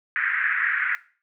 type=band-pass noise; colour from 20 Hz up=pink; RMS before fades=-24 dBFS; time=0.16-0.95 s; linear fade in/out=0 ms; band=1500 to 2000 Hz; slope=48 dB/octave; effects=noise-tail reverb RT60 0.4 s tail -18 dB re dry